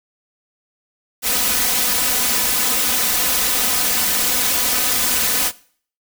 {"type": "noise with comb filter", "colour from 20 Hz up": "white", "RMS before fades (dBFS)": -18, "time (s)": [1.22, 5.52], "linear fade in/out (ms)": 50, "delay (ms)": 4, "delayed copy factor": 0.95, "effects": ["noise-tail reverb RT60 0.5 s tail -20 dB re dry"]}